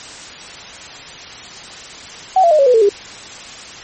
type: tone with pitch steps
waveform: sine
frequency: 755 / 680.4 / 613.3 / 552.7 / 498.1 / 448.9 / 404.6 Hz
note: F#5 / F5 / D#5 / C#5 / B4 / A4 / G#4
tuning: +35 / -45 / -25 / -5 / +15 / +35 / -45 cents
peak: -7 dBFS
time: 2.36-2.892 s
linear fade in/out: 5 ms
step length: 76 ms
effects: white hiss -33 dBFS RMS until 3.83 s + MP3 32 kbps